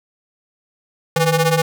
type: ring-modulated tone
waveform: sawtooth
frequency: 328.1 Hz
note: E4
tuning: 8 cents flat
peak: -7 dBFS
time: 1.16-1.62 s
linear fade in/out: 5 ms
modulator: 172 Hz
effects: 7-bit